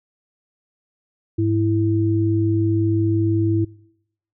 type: tone pair together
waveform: sine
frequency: 103.83 / 329.6 Hz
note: G#2 / E4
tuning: 0 / 0 cents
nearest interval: octave + minor sixth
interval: 2000 cents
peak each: -19 dBFS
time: 1.38-3.65 s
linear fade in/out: 10 ms
effects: noise-tail reverb RT60 0.8 s tail -24 dB re dry